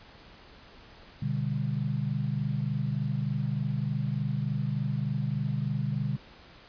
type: chord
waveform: sine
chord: G major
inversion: first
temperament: equal with one note detuned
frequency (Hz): 123.47 / 146.83 / 199.54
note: B2 / D3 / G3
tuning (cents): 0 / 0 / +31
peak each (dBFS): -31 / -30 / -34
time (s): 1.22-6.17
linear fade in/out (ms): 5
effects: pink hiss -52 dBFS RMS until 6.68 s + resampled to 11025 Hz